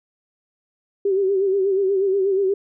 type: tone with vibrato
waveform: sine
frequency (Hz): 388.6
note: G4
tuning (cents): -15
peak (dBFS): -16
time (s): 1.05-2.54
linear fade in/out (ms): 5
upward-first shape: sine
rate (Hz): 8.3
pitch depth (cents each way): 65
effects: none